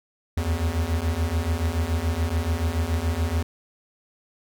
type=beating tone pair; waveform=square; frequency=77.78 / 84.78 Hz; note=D#2 / E2; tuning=0 / +49 cents; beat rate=7 Hz; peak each=-27 / -25 dBFS; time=0.37-3.43 s; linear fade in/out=5 ms; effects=none